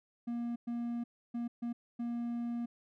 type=tone bursts at uneven times; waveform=triangle; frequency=236.8 Hz; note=A#3; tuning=27 cents sharp; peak=-32 dBFS; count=5; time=0.27-0.56 / 0.67-1.04 / 1.34-1.48 / 1.62-1.73 / 1.99-2.66 s; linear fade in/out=10 ms; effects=none